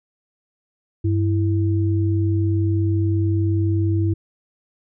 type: tone pair together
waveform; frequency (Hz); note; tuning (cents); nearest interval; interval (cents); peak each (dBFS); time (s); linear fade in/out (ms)
sine; 98.44 / 329.6; G2 / E4; +8 / 0; octave + major sixth; 2092; -17 / -23; 1.04-4.14; 10
effects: none